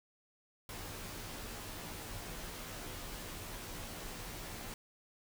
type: noise with comb filter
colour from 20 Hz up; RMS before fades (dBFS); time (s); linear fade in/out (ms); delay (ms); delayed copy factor
pink; -45; 0.69-4.74; 2; 15; -0.7
effects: none